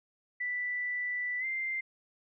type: tone with pitch glide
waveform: sine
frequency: 1975.5 to 2091 Hz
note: B6 to C7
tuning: 0 to -2 cents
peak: -31 dBFS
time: 0.4-1.81 s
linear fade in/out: 10 ms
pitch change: +98 cents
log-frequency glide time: 1.39-1.45 s
effects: none